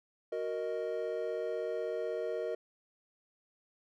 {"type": "chord", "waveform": "triangle", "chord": "D# minor", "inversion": "first", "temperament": "equal", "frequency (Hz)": [370, 466.2, 622.3], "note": ["F#4", "A#4", "D#5"], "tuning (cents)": [0, 0, 0], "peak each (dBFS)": [-38, -34, -36], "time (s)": [0.32, 2.55], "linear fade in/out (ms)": 5, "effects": []}